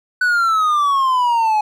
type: exponential sweep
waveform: triangle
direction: down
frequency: 1500 to 839 Hz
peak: -11 dBFS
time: 0.21-1.61 s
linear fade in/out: 5 ms
effects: none